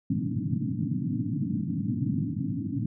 pink band-pass noise, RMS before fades -29 dBFS, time 0.1-2.86 s, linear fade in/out 5 ms, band 100 to 300 Hz, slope 96 dB/octave, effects none

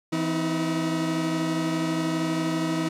40% pulse tone cluster, 165.6 / 257.8 / 318.8 Hz, E3 / C4 / D#4, +8 / -26 / +42 cents, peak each -28 / -33 / -25 dBFS, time 0.12-2.89 s, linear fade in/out 10 ms, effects low-pass 9000 Hz 12 dB/octave + 10-bit

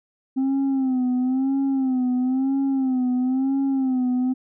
sine tone with vibrato, 261.6 Hz, C4, in tune, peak -16 dBFS, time 0.36-4.34 s, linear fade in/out 20 ms, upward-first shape sine, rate 1 Hz, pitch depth 78 cents each way, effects tanh soft clip ceiling -18 dBFS

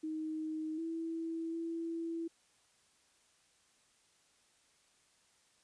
sine tone with pitch steps, 313.5 / 328.1 / 331.7 Hz, D#4 / E4 / E4, +13 / -8 / +11 cents, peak -36 dBFS, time 0.03-2.28 s, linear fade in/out 10 ms, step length 750 ms, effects white hiss -70 dBFS RMS until 5.63 s + resampled to 22050 Hz

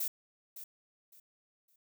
violet noise with echo, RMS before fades -34 dBFS, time 0-0.08 s, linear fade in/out 5 ms, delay 560 ms, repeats 3, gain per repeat -12 dB, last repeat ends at 1.76 s, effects none

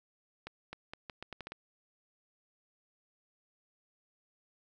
accelerating click train, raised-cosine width 0.3 ms, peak -26 dBFS, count 9, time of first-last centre 0.47-1.52 s, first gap 260 ms, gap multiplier 0.79, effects none

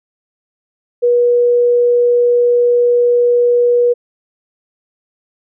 sine tone, 483.2 Hz, B4, 38 cents flat, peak -8 dBFS, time 1.02-3.94 s, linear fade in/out 20 ms, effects none

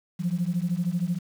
sine beating tone pair, 168.8 / 181.8 Hz, E3 / F#3, +41 / -30 cents, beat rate 13 Hz, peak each -26 dBFS, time 0.19-1.19 s, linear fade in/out 20 ms, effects tanh soft clip ceiling -17 dBFS + 8-bit

